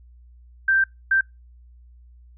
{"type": "tone bursts at uneven times", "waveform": "sine", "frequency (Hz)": 1568, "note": "G6", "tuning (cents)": 0, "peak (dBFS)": -15, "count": 2, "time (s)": [[0.68, 0.84], [1.11, 1.21]], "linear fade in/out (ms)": 5, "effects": ["noise-tail reverb RT60 0.2 s tail -25 dB re dry", "added 60 Hz sine -46 dBFS peak until 2.37 s"]}